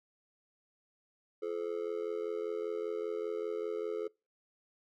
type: tone with amplitude modulation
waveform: triangle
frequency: 430.7 Hz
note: A4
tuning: 37 cents flat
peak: -28 dBFS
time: 1.42-4.08 s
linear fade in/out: 10 ms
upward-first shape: sine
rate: 85.1 Hz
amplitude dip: 95%
effects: noise-tail reverb RT60 0.3 s tail -26 dB re dry